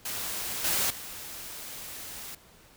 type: noise with level steps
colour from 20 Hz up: white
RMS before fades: -34 / -27 / -41 dBFS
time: 0.05-2.35 s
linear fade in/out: 5 ms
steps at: 0.64 / 0.9 s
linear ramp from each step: 5 ms
effects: pink hiss -56 dBFS RMS until 2.76 s